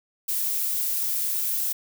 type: noise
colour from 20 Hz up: violet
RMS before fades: -26 dBFS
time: 0.28-1.73 s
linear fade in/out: 10 ms
effects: none